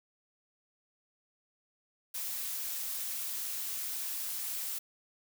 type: noise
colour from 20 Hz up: blue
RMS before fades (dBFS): -37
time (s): 2.14-4.79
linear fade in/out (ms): 10
effects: none